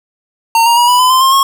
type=tone with pitch steps; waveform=square; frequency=915 / 938 / 961.6 / 985.8 / 1010.6 / 1036 / 1062 / 1088.8 Hz; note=A#5 / A#5 / B5 / B5 / B5 / C6 / C6 / C#6; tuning=-32 / +11 / -46 / -3 / +40 / -17 / +25 / -31 cents; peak=-7 dBFS; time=0.55-1.43 s; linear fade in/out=2 ms; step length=110 ms; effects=none